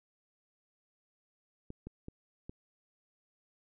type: clicks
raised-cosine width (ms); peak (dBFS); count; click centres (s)
3; -30; 4; 1.704 / 1.87 / 2.084 / 2.495
effects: none